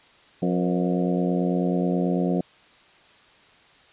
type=harmonic tone with a mistuned harmonic; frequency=89.2 Hz; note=F2; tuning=37 cents sharp; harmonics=2 / 3 / 4 / 5 / 6 / 7 / 8; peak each=-23 / -27 / -29 / -31 / -33 / -34 / -35 dBFS; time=0.42-2.41 s; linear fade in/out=5 ms; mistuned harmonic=5; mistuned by=+81 cents; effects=white hiss -54 dBFS RMS until 3.92 s + resampled to 8000 Hz